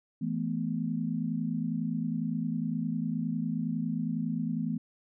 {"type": "chord", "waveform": "sine", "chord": "E suspended fourth", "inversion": "none", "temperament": "equal with one note detuned", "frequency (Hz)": [164.81, 217.1, 246.9], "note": ["E3", "A3", "B3"], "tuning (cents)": [0, -23, 0], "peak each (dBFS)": -33, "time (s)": [0.21, 4.78], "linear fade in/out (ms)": 10, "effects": []}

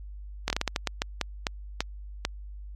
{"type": "slowing click train", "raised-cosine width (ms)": 0.2, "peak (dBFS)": -8, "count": 13, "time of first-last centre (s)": [0.48, 2.251], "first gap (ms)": 21, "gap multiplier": 1.32, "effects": ["added 50 Hz sine -38 dBFS peak until 2.75 s", "MP3 64 kbps"]}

